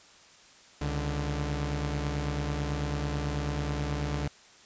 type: tone pair together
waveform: sawtooth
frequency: 68.84 / 146.83 Hz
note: C#2 / D3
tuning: -11 / 0 cents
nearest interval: octave + minor second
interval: 1311 cents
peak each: -28 dBFS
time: 0.81-4.28 s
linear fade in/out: 5 ms
effects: white hiss -55 dBFS RMS until 4.65 s + resampled to 16000 Hz